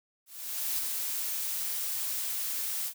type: noise with ADSR envelope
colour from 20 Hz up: blue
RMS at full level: -30 dBFS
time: 0.26-2.94 s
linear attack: 520 ms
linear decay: 16 ms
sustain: -3 dB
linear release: 79 ms
effects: none

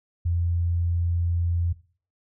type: tone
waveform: sine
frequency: 85.8 Hz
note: F2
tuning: 30 cents flat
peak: -21 dBFS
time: 0.25-1.73 s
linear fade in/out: 10 ms
effects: noise-tail reverb RT60 0.4 s tail -17 dB re dry

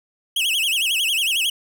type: tone with vibrato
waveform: 45% pulse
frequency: 2918 Hz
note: F#7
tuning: 25 cents flat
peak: -18 dBFS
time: 0.36-1.5 s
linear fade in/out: 5 ms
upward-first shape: sine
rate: 11 Hz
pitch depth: 230 cents each way
effects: none

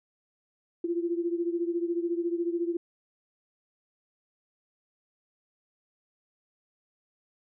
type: beating tone pair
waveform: sine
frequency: 339.3 / 353.3 Hz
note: F4 / F4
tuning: -50 / +20 cents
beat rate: 14 Hz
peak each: -28 / -32 dBFS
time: 0.84-2.77 s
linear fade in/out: 5 ms
effects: none

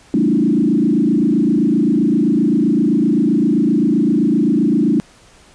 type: tone with frequency modulation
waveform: sine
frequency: 257.3 Hz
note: C4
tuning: 29 cents flat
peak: -11 dBFS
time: 0.14-5 s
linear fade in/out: 0 ms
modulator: 27.7 Hz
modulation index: 2.6
effects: pink hiss -47 dBFS RMS until 5.54 s + resampled to 22050 Hz

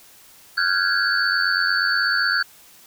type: tone cluster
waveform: sine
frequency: 1384 / 1473 / 1569 / 1657 / 4493 Hz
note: F6 / F#6 / G6 / G#6 / C#8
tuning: -16 / -8 / +1 / -4 / +23 cents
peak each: -24 dBFS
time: 0.57-2.43 s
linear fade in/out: 10 ms
effects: white hiss -49 dBFS RMS until 2.86 s

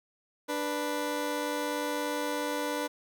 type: tone pair together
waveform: 20% pulse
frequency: 294.8 / 492.6 Hz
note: D4 / B4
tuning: +7 / -5 cents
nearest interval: major sixth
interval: 888 cents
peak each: -28 dBFS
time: 0.48-2.88 s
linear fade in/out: 20 ms
effects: none

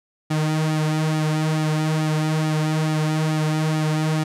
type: tone with flanger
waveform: sawtooth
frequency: 155.56 Hz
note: D#3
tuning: in tune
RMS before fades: -21 dBFS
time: 0.3-4.24 s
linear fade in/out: 10 ms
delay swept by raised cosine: 1.9 to 4.6 ms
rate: 2.3 Hz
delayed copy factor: -0.7
effects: low-pass 10000 Hz 12 dB/octave

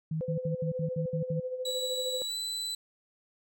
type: tone bursts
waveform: sine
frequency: 158.4 Hz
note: D#3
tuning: 31 cents sharp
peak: -29 dBFS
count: 8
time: 0.11-1.4 s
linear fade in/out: 5 ms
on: 100 ms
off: 70 ms
type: tone with tremolo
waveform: sine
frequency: 509 Hz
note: C5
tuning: 48 cents flat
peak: -30 dBFS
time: 0.21-2.22 s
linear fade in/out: 0 ms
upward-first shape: sine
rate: 13 Hz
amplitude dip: 60%
type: tone with pitch glide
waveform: 35% pulse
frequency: 3916 to 3989 Hz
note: B7 to B7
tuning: -15 to +17 cents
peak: -31 dBFS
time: 1.65-2.75 s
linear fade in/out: 5 ms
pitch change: +32 cents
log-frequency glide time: 2.26-2.36 s
effects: none

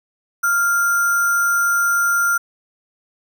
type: tone with sample-and-hold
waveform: sine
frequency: 1396.9 Hz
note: F6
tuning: in tune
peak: -14 dBFS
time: 0.43-2.38 s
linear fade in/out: 10 ms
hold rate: 7350 Hz
effects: none

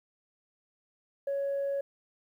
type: tone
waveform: sine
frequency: 557 Hz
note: C#5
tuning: 8 cents sharp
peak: -27 dBFS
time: 1.27-1.81 s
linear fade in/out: 5 ms
effects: tanh soft clip ceiling -26 dBFS + 11-bit

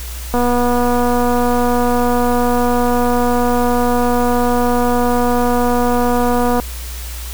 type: click train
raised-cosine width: 1 ms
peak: -4 dBFS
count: 1522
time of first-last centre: 0.34-6.599 s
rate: 243 Hz
effects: added 60 Hz sine -25 dBFS peak until 7.33 s + white hiss -32 dBFS RMS until 7.33 s

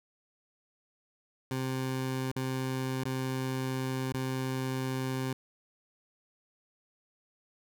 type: tone with dropouts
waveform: 20% pulse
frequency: 130.81 Hz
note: C3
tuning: in tune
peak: -26 dBFS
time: 1.51-5.33 s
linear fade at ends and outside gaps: 2 ms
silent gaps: 2.315-2.362 / 3.037-3.054 / 4.124-4.141 s
effects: none

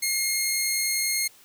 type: tone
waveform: 10% pulse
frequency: 2142 Hz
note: C7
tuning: 40 cents sharp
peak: -14 dBFS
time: 0.02-1.28 s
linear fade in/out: 10 ms
effects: white hiss -54 dBFS RMS until 1.44 s

